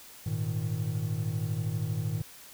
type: chord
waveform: triangle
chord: Ab suspended second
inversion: none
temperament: equal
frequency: 103.83 / 116.54 / 155.56 Hz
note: Ab2 / Bb2 / Eb3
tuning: 0 / 0 / 0 cents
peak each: -31 dBFS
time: 0.26-2.22 s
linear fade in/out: 5 ms
effects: white hiss -50 dBFS RMS until 2.53 s